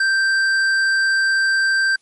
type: tone with hard clipping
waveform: triangle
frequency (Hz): 1568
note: G6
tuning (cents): 0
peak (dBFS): -16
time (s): 0-1.96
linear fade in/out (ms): 5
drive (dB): 12
effects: white hiss -61 dBFS RMS until 2.01 s + MP3 48 kbps